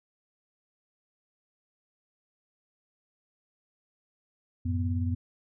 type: tone cluster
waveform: sine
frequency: 90.8 / 109.5 / 246.2 Hz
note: F#2 / A2 / B3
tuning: -32 / -8 / -5 cents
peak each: -27 / -36 / -33 dBFS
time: 4.65-5.15 s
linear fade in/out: 10 ms
effects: none